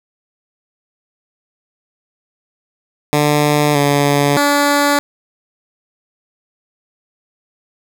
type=tone with pitch steps; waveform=10% pulse; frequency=148.1 / 143.2 / 287.6 Hz; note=D3 / D3 / D4; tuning=+15 / -43 / -36 cents; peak=-3 dBFS; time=3.13-4.99 s; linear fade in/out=0 ms; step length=620 ms; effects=none